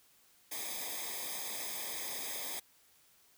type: noise with comb filter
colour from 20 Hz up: white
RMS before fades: -40 dBFS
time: 0.51-2.6 s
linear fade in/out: 10 ms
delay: 0.7 ms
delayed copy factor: -1
effects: white hiss -66 dBFS RMS until 3.37 s